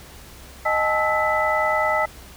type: tone cluster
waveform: sine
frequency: 620 / 799 / 869 / 1305 / 1995 Hz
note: D#5 / G5 / A5 / E6 / B6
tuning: -6 / +33 / -22 / -18 / +17 cents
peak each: -23 / -29 / -24 / -24 / -24 dBFS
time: 0.65-2.06 s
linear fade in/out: 10 ms
effects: added 65 Hz sine -45 dBFS peak until 2.36 s + pink hiss -44 dBFS RMS until 2.36 s